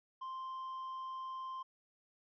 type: tone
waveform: triangle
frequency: 1046.5 Hz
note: C6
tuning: in tune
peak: -39 dBFS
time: 0.21-1.63 s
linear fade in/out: 10 ms
effects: resampled to 11025 Hz